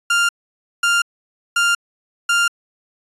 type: tone bursts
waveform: 30% pulse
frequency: 1396.9 Hz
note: F6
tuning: in tune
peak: -11 dBFS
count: 4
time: 0.1-2.48 s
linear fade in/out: 5 ms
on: 190 ms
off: 540 ms
effects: resampled to 24000 Hz